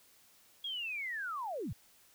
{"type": "linear sweep", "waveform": "sine", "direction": "down", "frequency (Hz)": [3336, 66.2], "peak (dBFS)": -36, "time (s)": [0.64, 1.73], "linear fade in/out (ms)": 5, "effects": ["white hiss -64 dBFS RMS until 2.14 s"]}